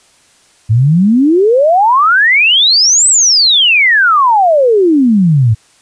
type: exponential two-way sweep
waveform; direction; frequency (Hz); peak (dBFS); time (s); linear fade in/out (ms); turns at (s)
sine; up then down; 103.83 to 8190 to 103.83; -5; 0.69-5.55; 20; 3.08
effects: white hiss -48 dBFS RMS until 5.81 s + resampled to 22050 Hz